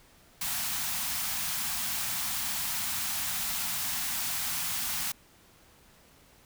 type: band-stop noise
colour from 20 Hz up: white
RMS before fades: -32 dBFS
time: 0.41-5.12 s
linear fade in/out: 5 ms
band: 260 to 690 Hz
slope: 48 dB/octave
effects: pink hiss -59 dBFS RMS until 6.45 s